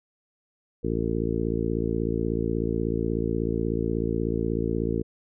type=harmonic tone; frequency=56.4 Hz; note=A1; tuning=44 cents sharp; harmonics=1 / 2 / 3 / 4 / 5 / 6 / 7 / 8; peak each=-32 / -32 / -32 / -32 / -32 / -32 / -32 / -32 dBFS; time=0.83-5.03 s; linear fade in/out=20 ms; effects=none